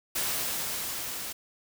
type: noise with level ramp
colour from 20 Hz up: white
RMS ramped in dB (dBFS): -29 to -37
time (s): 0.15-1.33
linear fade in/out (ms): 10
effects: none